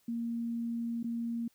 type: tone with dropouts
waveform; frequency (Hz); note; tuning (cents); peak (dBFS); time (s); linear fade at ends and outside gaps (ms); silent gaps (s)
sine; 233.1; A#3; 0; -32; 0.08-1.48; 5; 1.03-1.042
effects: white hiss -70 dBFS RMS until 1.54 s